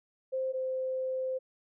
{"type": "tone pair in turn", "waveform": "sine", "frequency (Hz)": [523.3, 519.4], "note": ["C5", "C5"], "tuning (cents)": [0, -13], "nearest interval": "unison", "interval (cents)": 13, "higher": "first", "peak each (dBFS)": [-29, -30], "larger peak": "first", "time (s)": [[0.32, 0.53], [0.53, 1.39]], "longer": "second", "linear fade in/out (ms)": 20, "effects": []}